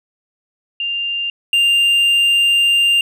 sine / triangle tone pair in turn, 2794 / 2794 Hz, F7 / F7, 0 / 0 cents, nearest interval unison, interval 0 cents, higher neither, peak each -18 / -9 dBFS, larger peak second, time 0.8-1.3 / 1.53-3.01 s, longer second, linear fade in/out 2 ms, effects none

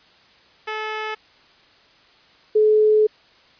10% pulse / sine tone pair in turn, 432.7 / 428.7 Hz, A4 / A4, -29 / -45 cents, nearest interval unison, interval 16 cents, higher first, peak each -17 / -12 dBFS, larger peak second, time 0.67-1.15 / 2.55-3.07 s, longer second, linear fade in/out 10 ms, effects white hiss -53 dBFS RMS until 3.59 s + resampled to 11025 Hz

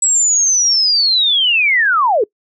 sine linear sweep, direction down, 7830 to 381 Hz, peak -10 dBFS, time 0.02-2.24 s, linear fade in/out 5 ms, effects noise-tail reverb RT60 0.1 s tail -24 dB re dry

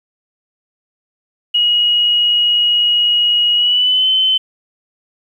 sine tone with pitch glide, 2896 to 3059 Hz, F#7 to G7, -38 to -43 cents, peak -10 dBFS, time 1.54-4.38 s, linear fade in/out 10 ms, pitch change +95 cents, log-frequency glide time 3.55-4.08 s, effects 8-bit

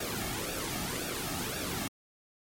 pink noise with flanger, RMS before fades -35 dBFS, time 0-1.88 s, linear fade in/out 5 ms, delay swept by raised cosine 0.96 to 2.06 ms, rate 1.9 Hz, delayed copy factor -0.7, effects MP3 64 kbps

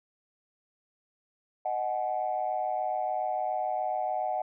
sine tone cluster, 620 / 743 / 850 Hz, D#5 / F#5 / G#5, -6 / +7 / +40 cents, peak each -33 / -29 / -35 dBFS, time 1.65-4.42 s, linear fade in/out 5 ms, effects tanh soft clip ceiling -19 dBFS

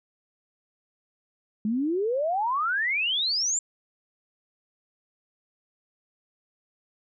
sine exponential sweep, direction up, 205.4 to 7459 Hz, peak -23 dBFS, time 1.65-3.59 s, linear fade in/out 2 ms, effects none

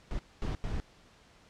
brown noise bursts at uneven times, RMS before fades -33 dBFS, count 3, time 0.11-0.19 / 0.42-0.55 / 0.64-0.8 s, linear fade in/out 0 ms, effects pink hiss -60 dBFS RMS until 1.49 s + low-pass 6000 Hz 12 dB/octave

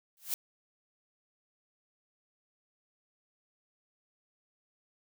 blue noise with exponential growth, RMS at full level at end -29 dBFS, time 0.17-0.34 s, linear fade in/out 1 ms, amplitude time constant 35 ms, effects none

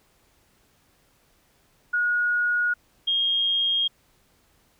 sine tone pair in turn, 1447 / 3241 Hz, F#6 / G#7, -39 / -43 cents, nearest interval octave + major second, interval 1396 cents, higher second, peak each -20 dBFS, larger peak neither, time 1.93-2.74 / 3.07-3.88 s, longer neither, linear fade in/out 10 ms, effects pink hiss -63 dBFS RMS until 4.79 s

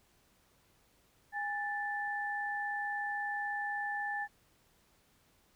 sine tone pair together, 820.6 / 1757 Hz, G#5 / A6, -21 / -3 cents, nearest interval octave + minor second, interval 1318 cents, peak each -37 / -36 dBFS, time 1.32-4.28 s, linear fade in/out 50 ms, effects pink hiss -69 dBFS RMS until 5.55 s

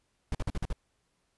brown noise bursts, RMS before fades -30 dBFS, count 6, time 0.32-0.729 s, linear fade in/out 2 ms, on 29 ms, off 47 ms, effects pink hiss -75 dBFS RMS until 1.37 s + resampled to 24000 Hz

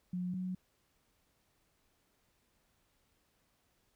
sine tone pair in turn, 180 / 183.89 Hz, F#3 / F#3, -47 / -10 cents, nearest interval unison, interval 37 cents, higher second, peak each -34 / -35 dBFS, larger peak first, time 0.13-0.34 / 0.34-0.55 s, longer neither, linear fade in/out 5 ms, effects pink hiss -75 dBFS RMS until 3.95 s

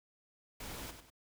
pink noise with echo, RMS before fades -45 dBFS, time 0.6-0.91 s, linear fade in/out 5 ms, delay 96 ms, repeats 2, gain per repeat -8 dB, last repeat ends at 1.102 s, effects none

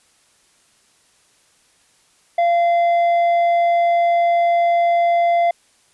sine tone with tanh clipping, 688 Hz, F5, 26 cents flat, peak -14 dBFS, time 2.38-5.51 s, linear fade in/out 5 ms, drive 6 dB, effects white hiss -57 dBFS RMS until 5.93 s + resampled to 24000 Hz

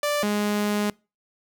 sawtooth tone pair in turn, 587.3 / 207.6 Hz, D5 / G#3, 0 / 0 cents, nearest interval octave + tritone, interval 1800 cents, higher first, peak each -18 dBFS, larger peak neither, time 0.03-0.23 / 0.23-0.9 s, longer second, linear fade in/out 2 ms, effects noise-tail reverb RT60 0.3 s tail -25 dB re dry

